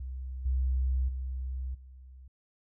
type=tone with level steps; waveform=sine; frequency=64.5 Hz; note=C2; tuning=24 cents flat; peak=-35 / -25 / -32 / -47 dBFS; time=0-2.28 s; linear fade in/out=5 ms; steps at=0.45 / 1.08 / 1.74 s; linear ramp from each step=10 ms; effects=none